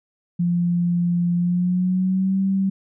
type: tone with pitch glide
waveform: sine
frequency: 174 to 193.07 Hz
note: F3 to G3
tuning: -6 to -26 cents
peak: -17 dBFS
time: 0.39-2.7 s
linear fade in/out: 10 ms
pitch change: +180 cents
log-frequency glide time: 1.36-2.4 s
effects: none